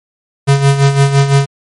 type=tone with tremolo; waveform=square; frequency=139 Hz; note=C#3; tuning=5 cents sharp; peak=-5 dBFS; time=0.47-1.46 s; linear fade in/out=20 ms; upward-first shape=sine; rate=5.9 Hz; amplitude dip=65%; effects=MP3 48 kbps